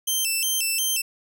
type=tone with vibrato; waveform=10% pulse; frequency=2888 Hz; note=F#7; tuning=43 cents flat; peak=-14 dBFS; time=0.07-1.02 s; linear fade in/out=10 ms; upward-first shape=square; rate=2.8 Hz; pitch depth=140 cents each way; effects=9-bit